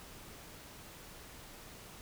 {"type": "silence", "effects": ["pink hiss -52 dBFS RMS until 2.01 s"]}